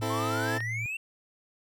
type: tone with pitch glide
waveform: sine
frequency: 109.3 to 113.35 Hz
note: A2 to A#2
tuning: -11 to -48 cents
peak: -33 dBFS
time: 0-0.86 s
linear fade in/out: 0 ms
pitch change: +63 cents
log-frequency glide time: 0.41-0.53 s
type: chord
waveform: 20% pulse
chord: A minor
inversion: first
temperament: equal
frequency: 261.6 / 329.6 / 440 Hz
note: C4 / E4 / A4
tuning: 0 / 0 / 0 cents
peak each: -29 dBFS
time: 0.01-0.59 s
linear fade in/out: 20 ms
type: exponential sweep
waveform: triangle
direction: up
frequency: 1056 to 2734 Hz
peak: -30 dBFS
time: 0.1-0.97 s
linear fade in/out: 5 ms
type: click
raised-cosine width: 0.3 ms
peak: -23 dBFS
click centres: 0.605 s
effects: none